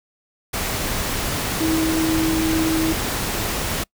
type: tone in noise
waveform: sine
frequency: 320.7 Hz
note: E4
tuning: 48 cents flat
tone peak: -18 dBFS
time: 1.6-2.93 s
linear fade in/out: 10 ms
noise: pink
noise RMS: -24 dBFS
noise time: 0.53-3.84 s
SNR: +3 dB
effects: noise-tail reverb RT60 0.1 s tail -25 dB re dry